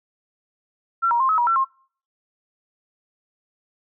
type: tone with pitch steps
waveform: sine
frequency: 1357 / 946 / 1057 / 1283 / 958 / 1348 / 1067 Hz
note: E6 / A#5 / C6 / E6 / A#5 / E6 / C6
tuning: +50 / +25 / +17 / -47 / +47 / +38 / +34 cents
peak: -16 dBFS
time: 1.02-1.65 s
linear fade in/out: 20 ms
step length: 90 ms
effects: noise-tail reverb RT60 0.5 s tail -26 dB re dry